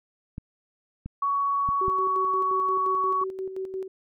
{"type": "clicks", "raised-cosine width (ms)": 5, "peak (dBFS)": -22, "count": 4, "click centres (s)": [0.381, 1.06, 1.689, 1.882]}
{"type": "tone", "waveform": "sine", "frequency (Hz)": 1121, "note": "C#6", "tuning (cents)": 19, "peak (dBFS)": -22, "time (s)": [1.22, 3.24], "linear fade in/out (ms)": 5}
{"type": "tone with tremolo", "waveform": "sine", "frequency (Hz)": 379.8, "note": "F#4", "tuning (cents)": 45, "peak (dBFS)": -28, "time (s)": [1.81, 3.88], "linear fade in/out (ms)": 5, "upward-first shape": "square", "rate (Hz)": 5.7, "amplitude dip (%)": 55}
{"effects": []}